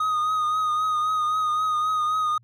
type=tone with vibrato; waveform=triangle; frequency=1244.5 Hz; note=D#6; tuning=in tune; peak=-19 dBFS; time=0-2.38 s; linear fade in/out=5 ms; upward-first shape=triangle; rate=3.8 Hz; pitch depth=39 cents each way; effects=added 118 Hz sine -54 dBFS peak until 2.43 s